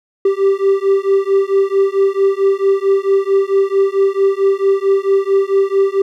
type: beating tone pair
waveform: triangle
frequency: 389.4 / 393.9 Hz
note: G4 / G4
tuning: -12 / +8 cents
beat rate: 4.5 Hz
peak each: -12 dBFS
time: 0.25-6.02 s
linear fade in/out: 5 ms
effects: none